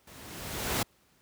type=noise with level ramp; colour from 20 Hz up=pink; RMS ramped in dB=-51 to -27 dBFS; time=0.07-0.83 s; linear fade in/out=5 ms; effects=pink hiss -66 dBFS RMS until 1.21 s + high-pass 60 Hz 12 dB/octave